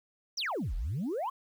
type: exponential two-way sweep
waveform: sine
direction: down then up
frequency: 6272 to 37.23 to 1132 Hz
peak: -29 dBFS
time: 0.37-1.3 s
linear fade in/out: 10 ms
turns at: 0.75 s
effects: tanh soft clip ceiling -28 dBFS + 10-bit